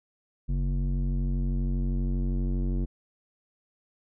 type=tone with low-pass filter sweep; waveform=square; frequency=46.25 Hz; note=F#1; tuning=in tune; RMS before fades=-27 dBFS; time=0.48-2.86 s; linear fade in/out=20 ms; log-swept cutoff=190 to 290 Hz; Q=1.9; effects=none